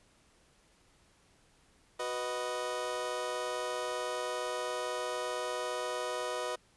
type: chord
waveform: 25% pulse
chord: B major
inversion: second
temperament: equal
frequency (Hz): 370 / 493.9 / 622.3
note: F#4 / B4 / D#5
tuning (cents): 0 / 0 / 0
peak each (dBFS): -38 / -33 / -34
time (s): 1.99-6.56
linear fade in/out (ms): 10
effects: pink hiss -66 dBFS RMS until 6.76 s + resampled to 24000 Hz